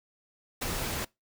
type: noise with ADSR envelope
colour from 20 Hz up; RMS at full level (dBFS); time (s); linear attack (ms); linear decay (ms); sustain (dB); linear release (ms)
pink; -30; 0.61-1.05; 13; 21; -3; 8
effects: noise-tail reverb RT60 0.2 s tail -23 dB re dry